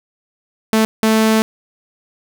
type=tone bursts at uneven times; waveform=sawtooth; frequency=220 Hz; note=A3; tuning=in tune; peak=-7 dBFS; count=2; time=0.73-0.85 / 1.03-1.42 s; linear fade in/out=0 ms; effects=none